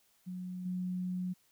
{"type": "tone with level steps", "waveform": "sine", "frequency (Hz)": 182, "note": "F#3", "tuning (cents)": -28, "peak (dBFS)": [-38, -33], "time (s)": [0.26, 1.34], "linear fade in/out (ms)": 20, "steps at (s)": 0.65, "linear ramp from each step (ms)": 10, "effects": ["white hiss -70 dBFS RMS until 1.51 s"]}